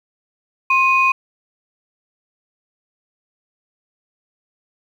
sine tone pair together, 1062 / 2489 Hz, C6 / D#7, +25 / 0 cents, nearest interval octave + minor third, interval 1475 cents, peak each -14 dBFS, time 0.7-1.12 s, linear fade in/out 5 ms, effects tanh soft clip ceiling -4 dBFS + 8-bit

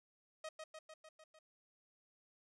sawtooth tone with echo, 629 Hz, D#5, 19 cents sharp, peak -40 dBFS, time 0.44-0.49 s, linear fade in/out 5 ms, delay 150 ms, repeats 6, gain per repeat -3 dB, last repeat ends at 1.39 s, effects resampled to 22050 Hz + 13-bit

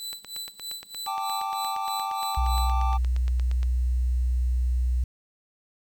sawtooth tone with tremolo, 3991 Hz, B7, 17 cents sharp, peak -29 dBFS, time 0-2.72 s, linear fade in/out 0 ms, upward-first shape sine, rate 3.2 Hz, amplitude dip 90%
click train, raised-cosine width 0.2 ms, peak -23 dBFS, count 31, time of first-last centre 0.13-3.631 s, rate 8.57 Hz
triangle chord, G suspended second, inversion none, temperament just, 784 / 882 / 1176 Hz, G5 / A5 / D6, 0 / +4 / +2 cents, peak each -29 / -30 / -30 dBFS, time 1.06-2.98 s, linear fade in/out 20 ms
sine tone, 61.8 Hz, B1, 2 cents sharp, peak -21 dBFS, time 2.37-5.04 s, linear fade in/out 5 ms
effects 9-bit

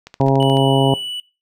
click train, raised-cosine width 0.2 ms, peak -18 dBFS, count 8, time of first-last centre 0.07-0.57 s, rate 14 Hz
harmonic tone, 135.7 Hz, C#3, 36 cents flat, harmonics 1 / 2 / 3 / 4 / 5 / 6 / 7, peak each -15 / -18 / -20 / -21 / -22 / -23 / -23 dBFS, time 0.2-0.94 s, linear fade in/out 2 ms
brown noise with exponential decay, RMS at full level -26 dBFS, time 0.26-0.35 s, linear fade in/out 1 ms, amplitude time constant 19 ms
triangle tone, 2960 Hz, F#7, in tune, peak -22 dBFS, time 0.4-1.2 s, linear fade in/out 2 ms
effects noise-tail reverb RT60 0.3 s tail -20 dB re dry

